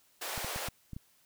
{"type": "high-pass noise", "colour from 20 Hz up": "pink", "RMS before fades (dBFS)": -38, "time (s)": [0.21, 0.69], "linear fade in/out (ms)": 10, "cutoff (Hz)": 460, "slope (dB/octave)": 24}
{"type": "clicks", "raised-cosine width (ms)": 5, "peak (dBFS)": -29, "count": 6, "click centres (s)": [0.378, 0.446, 0.561, 0.685, 0.933, 0.965]}
{"effects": ["white hiss -67 dBFS RMS until 1.25 s"]}